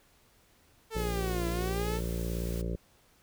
sawtooth linear two-way sweep, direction down then up, 450 to 335.1 to 450 Hz, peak -30 dBFS, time 0.9-2.01 s, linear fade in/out 50 ms, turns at 1.48 s
harmonic tone, 57.8 Hz, A#1, 14 cents flat, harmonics 1 / 2 / 3 / 4 / 5 / 6 / 7 / 8 / 9 / 10, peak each -33 / -40 / -37 / -48 / -48 / -44 / -43 / -46 / -46 / -49 dBFS, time 0.95-2.76 s, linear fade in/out 5 ms
white noise, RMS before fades -47 dBFS, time 0.97-2.62 s, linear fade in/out 10 ms
effects pink hiss -64 dBFS RMS until 3.22 s

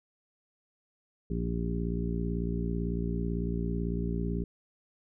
harmonic tone with a mistuned harmonic, 58 Hz, A#1, 8 cents flat, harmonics 1 / 2 / 3 / 4 / 5 / 6 / 7, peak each -33 / -39 / -33 / -38 / -40 / -45 / -39 dBFS, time 1.3-4.44 s, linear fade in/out 5 ms, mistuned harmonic 7, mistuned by -15 cents, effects none

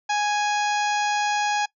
harmonic tone, 830.6 Hz, G#5, in tune, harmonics 1 / 2 / 3 / 4 / 5 / 6 / 7 / 8, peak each -22 / -28 / -31 / -35 / -37 / -36 / -39 / -37 dBFS, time 0.09-1.66 s, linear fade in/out 10 ms, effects noise-tail reverb RT60 0.1 s tail -21 dB re dry

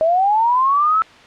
sine linear sweep, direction up, 622.3 to 1324 Hz, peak -12 dBFS, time 0.01-1.02 s, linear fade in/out 0 ms, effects white hiss -43 dBFS RMS until 1.26 s + low-pass 3000 Hz 12 dB/octave

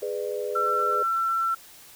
sine chord, G# diminished, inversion none, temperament just, 415.3 / 498.4 / 598 Hz, G#4 / B4 / D5, 0 / +16 / +31 cents, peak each -30 / -31 / -34 dBFS, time 0.02-1.03 s, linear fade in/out 5 ms
sine tone, 1346 Hz, E6, 36 cents sharp, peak -22 dBFS, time 0.55-1.55 s, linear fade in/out 10 ms
effects white hiss -49 dBFS RMS until 1.95 s

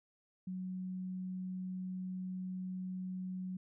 sine tone, 185 Hz, F#3, in tune, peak -38 dBFS, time 0.47-3.57 s, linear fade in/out 5 ms, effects none

